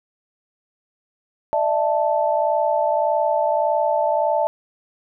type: chord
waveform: sine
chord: D suspended second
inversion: none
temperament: equal with one note detuned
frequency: 597.6 / 659.3 / 880 Hz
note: D5 / E5 / A5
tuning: +30 / 0 / 0 cents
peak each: -21 dBFS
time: 1.53-4.47 s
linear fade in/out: 0 ms
effects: none

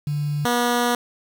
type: tone pair in turn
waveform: sine / 10% pulse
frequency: 146.9 / 241.5 Hz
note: D3 / B3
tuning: +1 / -39 cents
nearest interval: major sixth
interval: 860 cents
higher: second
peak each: -21 / -10 dBFS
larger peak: second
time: 0.07-0.45 / 0.45-0.95 s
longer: second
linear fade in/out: 2 ms
effects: 7-bit

